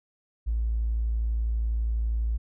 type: tone with tanh clipping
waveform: triangle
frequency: 56.1 Hz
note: A1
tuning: 34 cents sharp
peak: -23 dBFS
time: 0.46-2.38 s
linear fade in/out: 20 ms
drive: 2 dB
effects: none